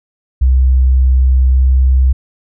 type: tone with pitch glide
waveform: sine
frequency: 64.5 to 64.95 Hz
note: C2 to C2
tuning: -24 to -12 cents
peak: -6 dBFS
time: 0.41-2.13 s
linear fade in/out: 10 ms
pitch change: +12 cents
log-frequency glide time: 1.51-1.61 s
effects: none

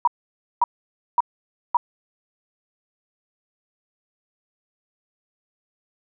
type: tone bursts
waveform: sine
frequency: 958 Hz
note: A#5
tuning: 47 cents sharp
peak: -13 dBFS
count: 4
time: 0.05-1.77 s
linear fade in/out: 2 ms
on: 25 ms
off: 540 ms
effects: none

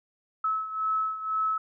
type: beating tone pair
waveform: sine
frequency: 1296 / 1298 Hz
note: E6 / E6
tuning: -30 / -27 cents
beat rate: 2 Hz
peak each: -27 / -32 dBFS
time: 0.44-1.58 s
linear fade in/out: 5 ms
effects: none

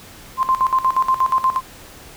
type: tone with tremolo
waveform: sine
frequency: 1046 Hz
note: C6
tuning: 1 cent flat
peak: -12 dBFS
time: 0.37-1.61 s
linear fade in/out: 50 ms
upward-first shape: square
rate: 8.4 Hz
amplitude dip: 80%
effects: pink hiss -41 dBFS RMS until 2.16 s

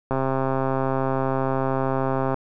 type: click train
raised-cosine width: 1 ms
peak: -10 dBFS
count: 298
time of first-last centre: 0.11-2.343 s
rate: 133 Hz
effects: none

